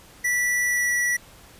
square tone with pitch glide, 1960 to 1946.5 Hz, B6 to B6, -14 to -26 cents, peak -21 dBFS, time 0.24-1.17 s, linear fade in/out 10 ms, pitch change -12 cents, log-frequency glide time 0.65-0.9 s, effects pink hiss -49 dBFS RMS until 1.59 s + resampled to 32000 Hz

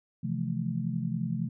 sine chord, F major seventh, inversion second, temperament just, 130.96 / 163.7 / 174.61 / 218.3 Hz, C3 / E3 / F3 / A3, +2 / -12 / 0 / -13 cents, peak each -34 dBFS, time 0.23-1.49 s, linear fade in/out 10 ms, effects none

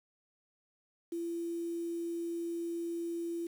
sine tone with quantisation, 338.4 Hz, E4, 45 cents sharp, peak -34 dBFS, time 1.12-3.47 s, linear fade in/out 5 ms, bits 9, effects none

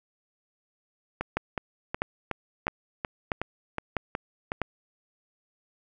two click trains, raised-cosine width 0.5 ms, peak -11 / -14 dBFS, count 6 / 10, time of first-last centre 1.37-4.617 / 1.21-4.519 s, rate 1.54 / 2.72 Hz, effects none

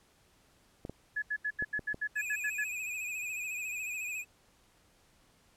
clicks, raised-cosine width 2 ms, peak -27 dBFS, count 5, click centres 0.851 / 0.896 / 1.624 / 1.793 / 1.944 s
sine tone bursts, 1702 Hz, G#6, 42 cents sharp, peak -30 dBFS, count 11, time 1.16-2.643 s, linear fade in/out 10 ms, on 63 ms, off 79 ms
square tone with vibrato, 2502 Hz, D#7, 9 cents sharp, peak -36 dBFS, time 2.15-4.25 s, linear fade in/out 50 ms, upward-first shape sine, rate 14 Hz, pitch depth 61 cents each way
effects pink hiss -66 dBFS RMS until 5.56 s + low-pass 12000 Hz 12 dB/octave

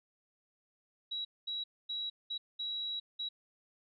sine tone bursts at uneven times, 3882 Hz, B7, 31 cents flat, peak -35 dBFS, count 6, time 1.11-1.25 / 1.47-1.64 / 1.89-2.1 / 2.3-2.38 / 2.59-3 / 3.19-3.29 s, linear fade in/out 10 ms, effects none

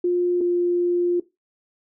sine tone pair in turn, 354.1 / 351.2 Hz, F4 / F4, +24 / +10 cents, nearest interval unison, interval 14 cents, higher first, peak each -17 dBFS, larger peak neither, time 0.04-0.41 / 0.41-1.2 s, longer second, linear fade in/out 5 ms, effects noise-tail reverb RT60 0.2 s tail -17 dB re dry

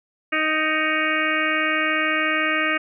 harmonic tone with a mistuned harmonic, 311.3 Hz, D#4, 1 cent sharp, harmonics 1 / 2 / 4 / 5 / 6 / 7 / 8 / 9, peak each -28 / -29 / -26 / -27 / -25 / -26 / -29 / -31 dBFS, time 0.32-2.78 s, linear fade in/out 10 ms, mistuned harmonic 7, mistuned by +45 cents, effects none

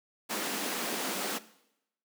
pink high-pass noise, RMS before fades -34 dBFS, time 0.29-1.39 s, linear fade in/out 20 ms, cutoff 200 Hz, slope 48 dB/octave, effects noise-tail reverb RT60 0.8 s tail -17 dB re dry

